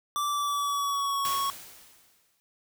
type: tone with pitch glide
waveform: square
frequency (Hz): 1168 to 1106.3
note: D6 to C#6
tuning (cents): -10 to -4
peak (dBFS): -27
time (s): 0.16-1.5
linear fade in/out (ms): 0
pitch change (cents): -94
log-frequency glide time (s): 0.27-1.3
type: noise with exponential decay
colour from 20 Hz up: white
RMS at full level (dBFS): -33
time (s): 1.25-2.4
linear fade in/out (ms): 0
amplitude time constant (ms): 250
effects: none